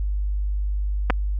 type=clicks; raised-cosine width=0.5 ms; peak=-5 dBFS; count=2; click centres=1.1 / 1.104 s; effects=added 50 Hz sine -21 dBFS peak until 1.39 s